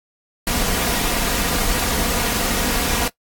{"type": "noise with comb filter", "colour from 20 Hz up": "pink", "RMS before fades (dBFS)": -20, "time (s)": [0.47, 3.08], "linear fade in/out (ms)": 2, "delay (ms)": 4.2, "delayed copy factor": 0.5, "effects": ["noise-tail reverb RT60 0.1 s tail -19 dB re dry", "AAC 64 kbps"]}